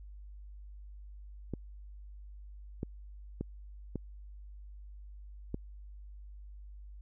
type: clicks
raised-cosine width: 3 ms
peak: -22 dBFS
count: 5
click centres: 1.537 / 2.831 / 3.41 / 3.957 / 5.544 s
effects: added 50 Hz sine -46 dBFS peak until 7.01 s